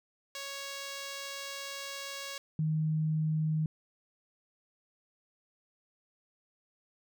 5% pulse / sine tone pair in turn, 554.4 / 156.16 Hz, C#5 / D#3, 0 / +7 cents, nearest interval octave + minor seventh, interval 2193 cents, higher first, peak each -27 dBFS, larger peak neither, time 0.35-2.38 / 2.59-3.66 s, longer first, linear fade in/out 2 ms, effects none

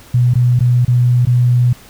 sine tone with dropouts, 122.9 Hz, B2, 8 cents flat, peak -8 dBFS, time 0.14-1.73 s, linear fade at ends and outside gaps 5 ms, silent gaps 0.338-0.354 / 0.592-0.606 / 0.85-0.879 / 1.253-1.27 s, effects pink hiss -41 dBFS RMS until 1.89 s

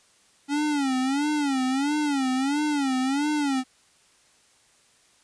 square tone with vibrato, 278.3 Hz, C#4, 7 cents sharp, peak -23 dBFS, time 0.48-3.64 s, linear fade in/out 50 ms, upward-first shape sine, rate 1.5 Hz, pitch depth 140 cents each way, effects white hiss -60 dBFS RMS until 5.23 s + resampled to 22050 Hz

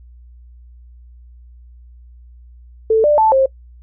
sine tone with pitch steps, 442.8 / 593 / 877 / 533 Hz, A4 / D5 / A5 / C5, +11 / +17 / -6 / +32 cents, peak -9 dBFS, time 2.9-3.46 s, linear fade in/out 5 ms, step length 140 ms, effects noise-tail reverb RT60 0.1 s tail -23 dB re dry + added 60 Hz sine -39 dBFS peak until 3.82 s

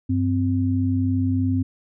sine tone pair together, 97.3 / 259.8 Hz, G2 / C4, -12 / -12 cents, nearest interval octave + perfect fourth, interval 1700 cents, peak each -21 dBFS, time 0.09-1.63 s, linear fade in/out 10 ms, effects none

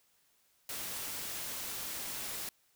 white noise, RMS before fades -40 dBFS, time 0.69-2.49 s, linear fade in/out 2 ms, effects white hiss -71 dBFS RMS until 2.75 s

